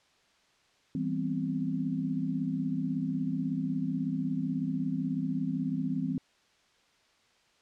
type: chord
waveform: sine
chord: C major seventh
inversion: first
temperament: just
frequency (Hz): 163.52 / 196.22 / 245.3 / 261.6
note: E3 / G3 / B3 / C4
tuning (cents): -14 / +2 / -12 / 0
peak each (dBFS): -34 / -35 / -38 / -32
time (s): 0.95-6.18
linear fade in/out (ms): 2
effects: white hiss -66 dBFS RMS until 7.61 s + low-pass 5000 Hz 12 dB/octave